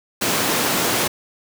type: high-pass noise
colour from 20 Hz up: pink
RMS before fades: -20 dBFS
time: 0.21-1.08 s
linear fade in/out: 10 ms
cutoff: 200 Hz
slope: 12 dB/octave
effects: none